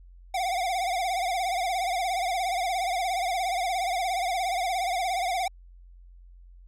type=tone with vibrato; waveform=square; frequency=730 Hz; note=F#5; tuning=24 cents flat; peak=-26 dBFS; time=0.34-5.48 s; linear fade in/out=5 ms; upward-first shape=triangle; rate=17 Hz; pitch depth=130 cents each way; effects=added 44 Hz sine -47 dBFS peak until 6.67 s + low-pass 11000 Hz 12 dB/octave